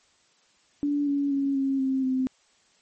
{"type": "tone with pitch steps", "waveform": "sine", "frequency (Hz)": [288.9, 282.8, 276.8, 271, 265.2, 259.6], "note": ["D4", "C#4", "C#4", "C#4", "C4", "C4"], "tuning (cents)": [-28, 35, -2, -39, 23, -13], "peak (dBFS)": -22, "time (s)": [0.83, 2.27], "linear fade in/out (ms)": 0, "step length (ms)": 240, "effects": ["white hiss -63 dBFS RMS until 2.81 s", "MP3 32 kbps"]}